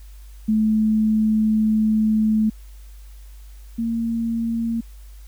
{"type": "tone pair in turn", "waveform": "sine", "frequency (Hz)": [217, 229.5], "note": ["A3", "A#3"], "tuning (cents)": [-24, -27], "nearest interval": "minor second", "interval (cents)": 97, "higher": "second", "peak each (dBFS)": [-15, -20], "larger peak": "first", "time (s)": [[0.48, 2.5], [3.78, 4.81]], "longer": "first", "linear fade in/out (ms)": 10, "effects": ["added 50 Hz sine -38 dBFS peak until 5.27 s", "white hiss -55 dBFS RMS until 5.27 s"]}